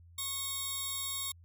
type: tone pair together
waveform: 10% pulse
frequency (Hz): 1098 / 3717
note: C#6 / A#7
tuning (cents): -17 / -6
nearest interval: octave + major sixth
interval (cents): 2111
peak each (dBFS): -34 / -28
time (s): 0.18-1.32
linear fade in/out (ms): 5
effects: added 85 Hz sine -54 dBFS peak until 1.44 s